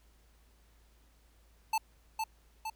square tone with echo, 880 Hz, A5, in tune, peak -28 dBFS, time 1.73-1.78 s, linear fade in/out 5 ms, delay 460 ms, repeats 2, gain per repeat -4 dB, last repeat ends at 2.7 s, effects added 55 Hz sine -62 dBFS peak until 2.75 s + pink hiss -69 dBFS RMS until 2.75 s

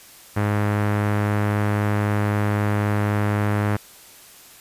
sawtooth tone with low-pass filter, 103.83 Hz, G#2, in tune, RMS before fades -21 dBFS, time 0.36-3.77 s, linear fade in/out 10 ms, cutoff 1800 Hz, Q 1.5, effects white hiss -46 dBFS RMS until 4.6 s + resampled to 32000 Hz

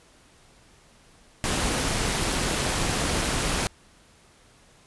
pink noise with amplitude modulation, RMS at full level -23 dBFS, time 1.44-3.67 s, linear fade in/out 0 ms, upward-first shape sine, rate 224 Hz, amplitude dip 55%, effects pink hiss -56 dBFS RMS until 4.86 s + resampled to 24000 Hz

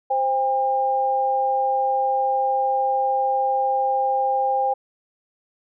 sine tone pair together, 523.3 / 803.5 Hz, C5 / G5, 0 / +43 cents, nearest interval perfect fifth, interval 743 cents, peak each -24 / -19 dBFS, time 0.1-4.74 s, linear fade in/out 10 ms, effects none

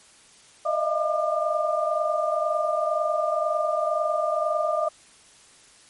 sine tone cluster, 609 / 631 / 680 / 1201 Hz, D#5 / D#5 / F5 / D6, -37 / +24 / -46 / +38 cents, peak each -27 dBFS, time 0.65-4.89 s, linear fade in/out 10 ms, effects white hiss -53 dBFS RMS until 5.89 s + MP3 48 kbps

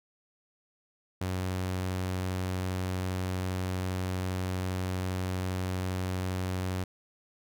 sawtooth tone, 92.5 Hz, F#2, in tune, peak -26 dBFS, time 1.21-6.84 s, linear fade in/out 5 ms, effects none

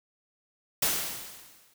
white noise with exponential decay, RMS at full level -24 dBFS, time 0.82-1.74 s, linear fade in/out 5 ms, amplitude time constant 200 ms, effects none

